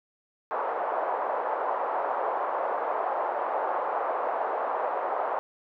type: band-pass noise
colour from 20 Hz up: white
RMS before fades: -29 dBFS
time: 0.51-5.39 s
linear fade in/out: 0 ms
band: 510 to 1000 Hz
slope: 24 dB/octave
effects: none